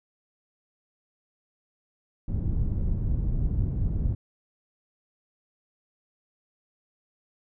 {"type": "low-pass noise", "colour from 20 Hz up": "pink", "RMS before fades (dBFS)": -26, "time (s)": [2.28, 4.15], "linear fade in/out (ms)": 5, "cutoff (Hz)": 140, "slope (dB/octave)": 12, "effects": []}